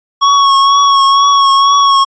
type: tone with vibrato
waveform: square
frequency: 1108.7 Hz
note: C#6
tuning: in tune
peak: -6 dBFS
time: 0.21-2.05 s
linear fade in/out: 20 ms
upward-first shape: triangle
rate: 2.1 Hz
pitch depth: 30 cents each way
effects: resampled to 16000 Hz